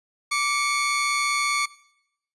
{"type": "tone pair together", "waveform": "sawtooth", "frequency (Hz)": [1165, 2195], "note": ["D6", "C#7"], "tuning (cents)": [-14, -18], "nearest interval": "major seventh", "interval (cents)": 1096, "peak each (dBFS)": -21, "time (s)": [0.31, 1.66], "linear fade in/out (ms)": 10, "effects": ["noise-tail reverb RT60 0.8 s tail -20 dB re dry", "resampled to 24000 Hz"]}